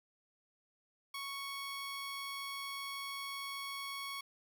15% pulse tone, 1108.7 Hz, C#6, in tune, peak -34 dBFS, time 1.14-4.21 s, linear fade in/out 5 ms, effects 12-bit

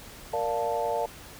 sine chord, Bb major seventh, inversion none, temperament equal, 466.2 / 587.3 / 698.5 / 880 Hz, Bb4 / D5 / F5 / A5, 0 / 0 / 0 / 0 cents, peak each -31 dBFS, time 0.33-1.06 s, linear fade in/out 5 ms, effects pink hiss -46 dBFS RMS until 1.39 s

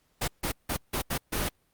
pink noise bursts at uneven times, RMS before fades -29 dBFS, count 6, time 0.21-0.28 / 0.43-0.52 / 0.69-0.77 / 0.93-1.02 / 1.1-1.18 / 1.32-1.49 s, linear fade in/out 10 ms, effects pink hiss -70 dBFS RMS until 1.73 s + Opus 48 kbps

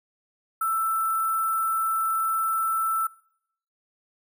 sine tone with sample-and-hold, 1329 Hz, E6, 14 cents sharp, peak -22 dBFS, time 0.61-3.07 s, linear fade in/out 5 ms, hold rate 11025 Hz, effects noise-tail reverb RT60 0.7 s tail -23 dB re dry

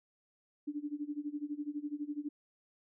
sine tone with tremolo, 293.7 Hz, D4, in tune, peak -33 dBFS, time 0.67-2.29 s, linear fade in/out 10 ms, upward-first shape sine, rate 12 Hz, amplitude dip 90%, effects none

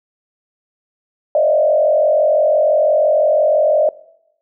sine tone with frequency modulation, 613 Hz, D#5, 26 cents flat, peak -10 dBFS, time 1.35-3.89 s, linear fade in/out 2 ms, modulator 45.9 Hz, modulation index 1.1, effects noise-tail reverb RT60 0.8 s tail -21 dB re dry

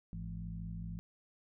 harmonic tone with a mistuned harmonic, 53.3 Hz, G#1, 46 cents sharp, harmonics 1 / 2 / 3 / 4, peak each -44 / -46 / -43 / -53 dBFS, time 0.13-0.99 s, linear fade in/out 0 ms, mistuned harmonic 3, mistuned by +89 cents, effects none

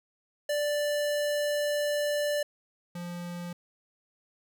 square tone pair in turn, 587.3 / 174.61 Hz, D5 / F3, 0 / 0 cents, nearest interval octave + major sixth, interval 2100 cents, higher first, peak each -27 / -36 dBFS, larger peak first, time 0.49-2.43 / 2.95-3.53 s, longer first, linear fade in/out 5 ms, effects none

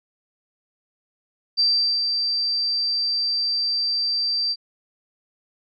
sine tone with ADSR envelope, 4686 Hz, D8, 5 cents flat, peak -15 dBFS, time 1.57-4.56 s, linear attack 26 ms, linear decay 410 ms, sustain -5 dB, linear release 46 ms, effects none

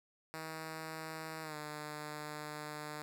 5% pulse tone with pitch glide, 159.2 to 150.61 Hz, D#3 to D3, +40 to +44 cents, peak -31 dBFS, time 0.34-3.02 s, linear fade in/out 0 ms, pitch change -96 cents, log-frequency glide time 1.42-1.56 s, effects none

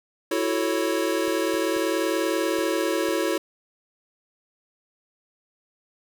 square chord, F# minor seventh, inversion third, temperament equal, 329.6 / 370 / 440 / 554.4 Hz, E4 / F#4 / A4 / C#5, 0 / 0 / 0 / 0 cents, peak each -27 / -29 / -30 / -29 dBFS, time 0.31-3.38 s, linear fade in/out 5 ms
clicks, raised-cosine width 2 ms, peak -31 dBFS, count 5, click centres 1.28 / 1.542 / 1.765 / 2.588 / 3.088 s
effects none

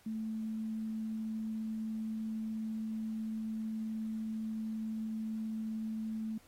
sine tone, 220 Hz, A3, in tune, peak -35 dBFS, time 0.06-6.38 s, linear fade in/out 5 ms, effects pink hiss -64 dBFS RMS until 6.47 s + AAC 48 kbps

